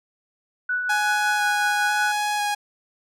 sine tone with tremolo, 1480 Hz, F#6, in tune, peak -20 dBFS, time 0.69-2.12 s, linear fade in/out 5 ms, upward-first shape triangle, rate 5.4 Hz, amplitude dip 45%
sawtooth tone with vibrato, 830.6 Hz, G#5, in tune, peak -18 dBFS, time 0.89-2.55 s, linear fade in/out 10 ms, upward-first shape square, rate 1 Hz, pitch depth 9 cents each way
effects low-pass 12000 Hz 12 dB/octave

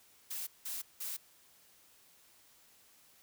blue noise bursts, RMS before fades -40 dBFS, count 3, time 0.3-1.17 s, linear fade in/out 10 ms, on 170 ms, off 180 ms, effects white hiss -64 dBFS RMS until 3.22 s

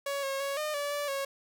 sawtooth tone with pitch steps, 560 / 544 / 556 / 608 / 576 / 580 / 550 Hz, C#5 / C#5 / C#5 / D#5 / D5 / D5 / C#5, +18 / -33 / +5 / -40 / -34 / -22 / -14 cents, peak -27 dBFS, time 0.06-1.25 s, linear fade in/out 5 ms, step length 170 ms, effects none

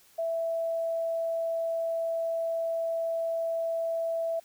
sine tone, 661 Hz, E5, 5 cents sharp, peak -27 dBFS, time 0.18-4.4 s, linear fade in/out 10 ms, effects white hiss -60 dBFS RMS until 4.44 s

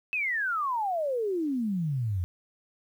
sine exponential sweep, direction down, 2637 to 84.5 Hz, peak -26 dBFS, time 0.13-2.24 s, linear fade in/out 0 ms, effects 10-bit

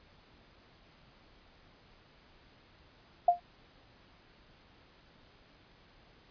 sine tone with exponential decay, 702 Hz, F5, 9 cents sharp, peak -16 dBFS, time 3.28-3.4 s, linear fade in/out 5 ms, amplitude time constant 26 ms, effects pink hiss -61 dBFS RMS until 6.3 s + resampled to 11025 Hz

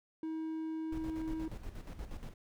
triangle tone, 318.9 Hz, D#4, 43 cents sharp, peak -34 dBFS, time 0.23-1.48 s, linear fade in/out 2 ms
brown noise with tremolo, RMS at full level -42 dBFS, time 0.92-2.34 s, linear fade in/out 5 ms, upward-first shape square, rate 8.4 Hz, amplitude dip 60%
effects none

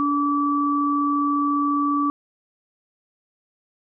sine tone pair together, 288.5 / 1154 Hz, D4 / D6, -31 / -31 cents, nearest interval 2 octaves, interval 2400 cents, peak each -21 dBFS, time 0-2.1 s, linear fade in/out 0 ms, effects none

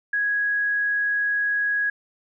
sine tone, 1661.2 Hz, G#6, in tune, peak -20 dBFS, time 0.13-1.9 s, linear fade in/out 5 ms, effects none

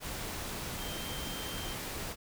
sine tone in noise, 3148 Hz, G7, 7 cents sharp, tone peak -44 dBFS, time 0.77-1.77 s, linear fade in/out 50 ms, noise pink, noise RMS -39 dBFS, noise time 0-2.16 s, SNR -8 dB, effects none

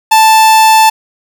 45% pulse tone, 880 Hz, A5, in tune, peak -3 dBFS, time 0.11-0.9 s, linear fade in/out 10 ms, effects none

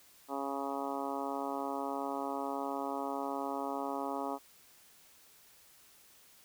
harmonic tone, 138.59 Hz, C#3, in tune, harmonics 2 / 3 / 4 / 5 / 6 / 7 / 8 / 9, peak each -40 / -43 / -43 / -42 / -41 / -43 / -45 / -46 dBFS, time 0.28-4.39 s, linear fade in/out 50 ms, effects white hiss -61 dBFS RMS until 6.44 s

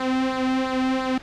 sawtooth tone with flanger, 260 Hz, C4, 11 cents flat, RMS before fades -23 dBFS, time 0-1.18 s, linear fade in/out 5 ms, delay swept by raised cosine 0.33 to 2.13 ms, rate 2.9 Hz, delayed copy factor -0.7, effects pink hiss -43 dBFS RMS until 1.22 s + low-pass 4000 Hz 12 dB/octave

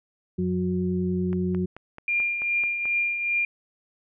harmonic tone, 91 Hz, F#2, 28 cents flat, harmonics 1 / 2 / 4, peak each -32 / -24 / -29 dBFS, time 0.38-1.66 s, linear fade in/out 10 ms
click train, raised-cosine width 0.5 ms, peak -25 dBFS, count 8, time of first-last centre 1.33-2.855 s, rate 4.59 Hz
sine tone with tremolo, 2400 Hz, D7, 37 cents sharp, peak -20 dBFS, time 2.08-3.45 s, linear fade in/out 2 ms, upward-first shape triangle, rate 2.5 Hz, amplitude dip 55%
effects none

